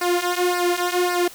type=tone with flanger; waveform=sawtooth; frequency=354.9 Hz; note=F4; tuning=28 cents sharp; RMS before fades=-21 dBFS; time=0.01-1.28 s; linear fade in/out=5 ms; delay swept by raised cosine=0.29 to 3.29 ms; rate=1.8 Hz; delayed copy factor=-0.85; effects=white hiss -42 dBFS RMS until 1.34 s